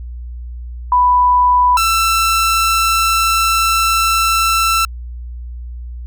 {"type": "tone pair in turn", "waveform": ["sine", "sawtooth"], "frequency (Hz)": [990, 1335.7], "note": ["B5", "E6"], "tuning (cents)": [4, 22], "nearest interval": "perfect fourth", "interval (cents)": 518, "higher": "second", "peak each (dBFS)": -8, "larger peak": "neither", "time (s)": [[0.92, 1.77], [1.77, 4.85]], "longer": "second", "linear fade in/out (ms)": 2, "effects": ["added 60 Hz sine -25 dBFS peak until 6.06 s"]}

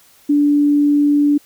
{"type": "tone", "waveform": "sine", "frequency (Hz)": 290.8, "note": "D4", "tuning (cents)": -17, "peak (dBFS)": -10, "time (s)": [0.29, 1.38], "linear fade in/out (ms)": 10, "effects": ["white hiss -50 dBFS RMS until 1.45 s"]}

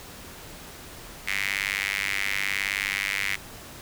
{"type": "tone with high-pass filter", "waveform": "sawtooth", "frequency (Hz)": 99.1, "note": "G2", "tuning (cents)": 19, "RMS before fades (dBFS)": -28, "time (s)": [1.27, 3.36], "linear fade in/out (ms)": 10, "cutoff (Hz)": 2100, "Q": 5.1, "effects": ["pink hiss -43 dBFS RMS until 3.81 s"]}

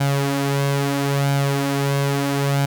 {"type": "tone with flanger", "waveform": "sawtooth", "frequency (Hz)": 139.8, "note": "C#3", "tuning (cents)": 15, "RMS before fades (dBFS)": -20, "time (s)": [0, 2.66], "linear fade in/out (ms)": 10, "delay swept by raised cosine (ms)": [1.3, 5.3], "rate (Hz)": 0.76, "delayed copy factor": 0.55, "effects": []}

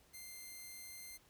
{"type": "tone", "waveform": "5% pulse", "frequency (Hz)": 2093, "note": "C7", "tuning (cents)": 0, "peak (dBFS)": -39, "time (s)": [0.13, 1.18], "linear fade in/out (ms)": 20, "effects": ["pink hiss -68 dBFS RMS until 1.29 s"]}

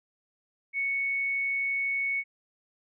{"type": "tone", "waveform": "sine", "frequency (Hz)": 2217, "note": "C#7", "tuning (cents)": 0, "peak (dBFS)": -26, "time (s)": [0.73, 2.24], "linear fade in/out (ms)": 50, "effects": []}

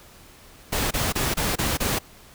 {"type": "noise bursts", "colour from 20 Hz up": "pink", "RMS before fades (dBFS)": -24, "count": 6, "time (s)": [0.72, 1.99], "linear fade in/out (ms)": 10, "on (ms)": 190, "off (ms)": 26, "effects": ["pink hiss -49 dBFS RMS until 2.34 s"]}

